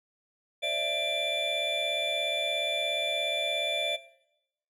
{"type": "tone cluster", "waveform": "triangle", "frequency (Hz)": [539, 596, 673, 2362, 3483], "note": ["C#5", "D5", "E5", "D7", "A7"], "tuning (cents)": [-49, 25, 36, 9, -18], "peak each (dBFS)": [-37, -33, -34, -31, -30], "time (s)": [0.62, 3.97], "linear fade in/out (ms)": 20, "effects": ["noise-tail reverb RT60 0.8 s tail -17 dB re dry"]}